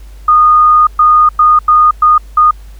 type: tone bursts at uneven times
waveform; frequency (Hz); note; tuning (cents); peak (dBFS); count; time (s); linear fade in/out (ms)
sine; 1229; D#6; -22; -3; 6; 0.28-0.87 / 0.99-1.29 / 1.39-1.59 / 1.68-1.91 / 2.02-2.18 / 2.37-2.51; 5
effects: added 50 Hz sine -29 dBFS peak until 2.79 s + pink hiss -46 dBFS RMS until 2.79 s